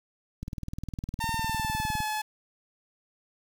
click train, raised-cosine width 5 ms, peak -22 dBFS, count 32, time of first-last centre 0.43-2.004 s, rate 19.7 Hz
sawtooth tone with pitch glide, 908 to 857 Hz, A#5 to A5, -46 to -46 cents, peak -25 dBFS, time 1.2-2.22 s, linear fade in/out 10 ms, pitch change -100 cents, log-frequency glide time 1.33-1.95 s
effects 8-bit

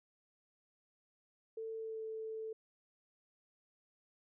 sine tone with pitch glide, 446.2 to 441.3 Hz, A4 to A4, +24 to +5 cents, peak -40 dBFS, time 1.57-2.53 s, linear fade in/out 5 ms, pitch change -19 cents, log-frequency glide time 1.76-2.02 s, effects none

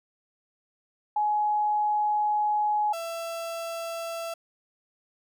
sine / 35% pulse tone pair in turn, 841 / 667.5 Hz, G#5 / E5, +22 / +22 cents, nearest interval major third, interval 400 cents, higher first, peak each -22 / -30 dBFS, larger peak first, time 1.16-2.93 / 2.93-4.34 s, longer first, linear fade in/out 5 ms, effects none

